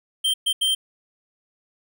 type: tone bursts at uneven times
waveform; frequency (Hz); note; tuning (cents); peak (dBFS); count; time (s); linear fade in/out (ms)
square; 3143; G7; +4; -19; 3; 0.24-0.34 / 0.46-0.53 / 0.61-0.75; 10
effects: none